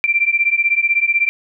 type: beating tone pair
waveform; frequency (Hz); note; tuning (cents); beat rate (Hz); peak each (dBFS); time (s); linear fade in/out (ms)
sine; 2349 / 2365; D7 / D7; 0 / +12; 16; -16; 0.04-1.29; 0
effects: none